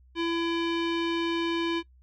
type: tone with low-pass filter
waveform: square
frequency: 335.5 Hz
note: E4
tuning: 31 cents sharp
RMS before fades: -28 dBFS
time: 0.15-1.83 s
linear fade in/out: 50 ms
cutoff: 3300 Hz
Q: 2.9
effects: noise-tail reverb RT60 0.1 s tail -22 dB re dry + added 63 Hz sine -54 dBFS peak until 2.02 s